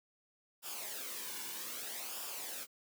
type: noise with flanger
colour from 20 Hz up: white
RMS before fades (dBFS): -43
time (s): 0.62-2.67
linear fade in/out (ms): 50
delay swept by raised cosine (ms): 0.48 to 1.58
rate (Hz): 0.63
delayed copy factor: -0.6
effects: high-pass 200 Hz 12 dB/octave